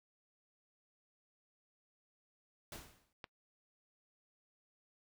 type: noise with exponential decay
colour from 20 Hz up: pink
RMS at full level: -45 dBFS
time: 2.72-3.13 s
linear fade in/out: 2 ms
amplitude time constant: 88 ms
type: click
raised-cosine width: 0.3 ms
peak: -29 dBFS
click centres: 3.242 s
effects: noise-tail reverb RT60 0.1 s tail -24 dB re dry